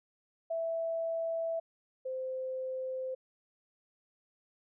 sine tone pair in turn, 659.3 / 518.9 Hz, E5 / C5, 0 / -14 cents, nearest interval major third, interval 414 cents, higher first, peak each -31 / -34 dBFS, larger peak first, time 0.5-1.6 / 2.05-3.15 s, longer neither, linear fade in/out 10 ms, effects none

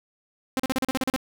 sawtooth tone bursts, 261.6 Hz, C4, in tune, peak -18 dBFS, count 10, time 0.57-1.162 s, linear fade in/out 0 ms, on 25 ms, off 38 ms, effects none

